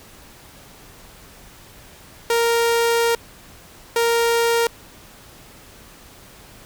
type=tone bursts at uneven times; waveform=sawtooth; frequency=465.7 Hz; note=A#4; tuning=2 cents flat; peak=-12 dBFS; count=2; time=2.3-3.15 / 3.96-4.67 s; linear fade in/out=2 ms; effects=pink hiss -45 dBFS RMS until 6.65 s